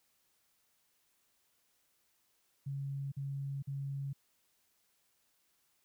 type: tone bursts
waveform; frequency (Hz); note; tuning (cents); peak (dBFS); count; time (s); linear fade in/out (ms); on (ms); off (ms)
sine; 138.59; C#3; 0; -36; 3; 2.66-4.132; 10; 460; 46
effects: white hiss -75 dBFS RMS until 5.84 s